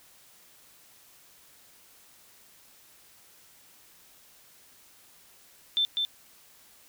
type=tone with echo; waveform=sine; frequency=3548 Hz; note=A7; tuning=14 cents sharp; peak=-22 dBFS; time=5.77-5.85 s; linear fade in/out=0 ms; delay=200 ms; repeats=1; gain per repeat=-3 dB; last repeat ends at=6.05 s; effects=white hiss -57 dBFS RMS until 6.88 s